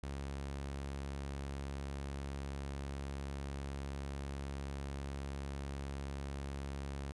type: tone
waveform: sawtooth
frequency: 69.3 Hz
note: C#2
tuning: in tune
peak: -36 dBFS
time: 0.03-7.12 s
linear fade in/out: 0 ms
effects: resampled to 24000 Hz